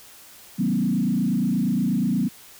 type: tone with frequency modulation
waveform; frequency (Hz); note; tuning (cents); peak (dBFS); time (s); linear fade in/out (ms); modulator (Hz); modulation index
sine; 216.4; A3; -29; -19; 0.58-2.29; 20; 28.4; 1.8
effects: white hiss -47 dBFS RMS until 2.59 s